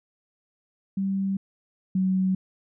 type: tone pair in turn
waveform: sine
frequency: 194.3 / 187.9 Hz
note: G3 / F#3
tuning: -15 / +27 cents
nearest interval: minor second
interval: 58 cents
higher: first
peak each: -23 / -20 dBFS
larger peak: second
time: 0.97-1.37 / 1.95-2.35 s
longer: neither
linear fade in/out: 5 ms
effects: none